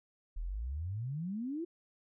sine exponential sweep, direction up, 36.71 to 352.8 Hz, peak -35 dBFS, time 0.36-1.65 s, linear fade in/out 10 ms, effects none

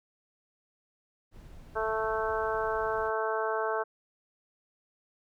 brown noise, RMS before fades -48 dBFS, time 1.31-3.12 s, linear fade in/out 50 ms
harmonic tone, 220 Hz, A3, in tune, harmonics 2 / 3 / 4 / 5 / 6 / 7, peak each -32 / -34 / -35 / -36 / -37 / -37 dBFS, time 1.75-3.84 s, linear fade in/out 20 ms
effects none

